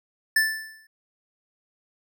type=tone with exponential decay; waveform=square; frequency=1760 Hz; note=A6; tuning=in tune; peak=-16 dBFS; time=0.36-0.87 s; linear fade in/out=5 ms; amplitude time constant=110 ms; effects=none